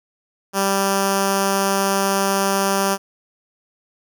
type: tone with notch filter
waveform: 5% pulse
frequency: 196 Hz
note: G3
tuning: in tune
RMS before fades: -19 dBFS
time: 0.53-2.98 s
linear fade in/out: 50 ms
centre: 2100 Hz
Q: 1.1
effects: none